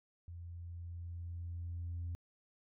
sine tone with level ramp, 85.9 Hz, F2, 28 cents flat, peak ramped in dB -45 to -36 dBFS, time 0.28-2.15 s, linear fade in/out 0 ms, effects tanh soft clip ceiling -35 dBFS

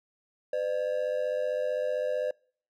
triangle ring-modulated tone, 554.4 Hz, C#5, in tune, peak -22 dBFS, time 0.53-2.31 s, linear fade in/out 2 ms, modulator 47.8 Hz, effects noise-tail reverb RT60 0.5 s tail -26 dB re dry

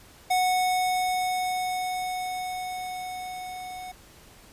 square tone with level ramp, 736 Hz, F#5, 9 cents flat, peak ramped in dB -21 to -37 dBFS, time 0.3-3.92 s, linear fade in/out 10 ms, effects pink hiss -52 dBFS RMS until 4.52 s + resampled to 32000 Hz

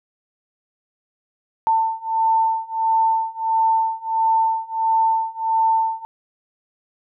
sine beating tone pair, 894 / 895.5 Hz, A5 / A5, +27 / +30 cents, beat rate 1.5 Hz, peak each -20 / -19 dBFS, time 1.67-6.05 s, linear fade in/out 0 ms, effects none

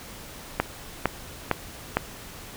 click train, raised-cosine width 0.5 ms, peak -5 dBFS, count 4, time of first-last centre 0.6-1.97 s, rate 2.19 Hz, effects pink hiss -42 dBFS RMS until 2.56 s

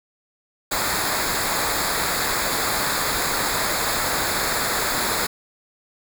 pink noise with comb filter, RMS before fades -23 dBFS, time 0.71-5.27 s, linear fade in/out 10 ms, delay 0.34 ms, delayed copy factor -0.75, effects none

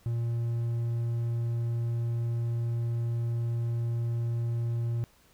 triangle tone, 117.2 Hz, A#2, 10 cents sharp, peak -25 dBFS, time 0.06-5.04 s, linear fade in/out 0 ms, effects pink hiss -62 dBFS RMS until 5.33 s

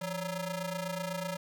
sawtooth ring-modulated tone, 372 Hz, F#4, 9 cents sharp, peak -27 dBFS, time 0.01-1.37 s, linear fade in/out 10 ms, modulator 200 Hz, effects none

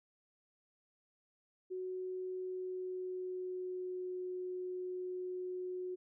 sine tone with pitch glide, 370 to 365.3 Hz, F#4 to F#4, 0 to -22 cents, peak -38 dBFS, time 1.7-5.96 s, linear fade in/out 20 ms, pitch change -22 cents, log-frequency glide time 2.38-4.2 s, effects none

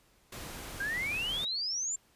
pink noise, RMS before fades -43 dBFS, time 0.32-1.45 s, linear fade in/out 5 ms
sine exponential sweep, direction up, 1568 to 7440 Hz, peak -31 dBFS, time 0.8-1.96 s, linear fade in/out 5 ms
effects pink hiss -66 dBFS RMS until 2.15 s + resampled to 32000 Hz

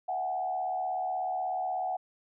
sine tone with frequency modulation, 743 Hz, F#5, 7 cents sharp, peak -29 dBFS, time 0.08-1.97 s, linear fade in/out 10 ms, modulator 76.4 Hz, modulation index 0.73, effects none

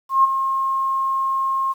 sine tone with ADSR envelope, 1072 Hz, C6, 42 cents sharp, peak -9 dBFS, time 0.09-1.74 s, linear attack 150 ms, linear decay 18 ms, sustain -9 dB, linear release 28 ms, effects 8-bit

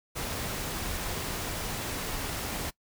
pink noise, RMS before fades -34 dBFS, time 0.15-2.71 s, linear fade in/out 20 ms, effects noise-tail reverb RT60 0.1 s tail -22 dB re dry

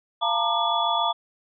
sine tone cluster, 689 / 893 / 940 / 1196 / 3410 Hz, F5 / A5 / A#5 / D6 / G#7, -24 / +25 / +14 / +31 / +45 cents, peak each -27 dBFS, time 0.21-1.13 s, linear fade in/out 20 ms, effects none

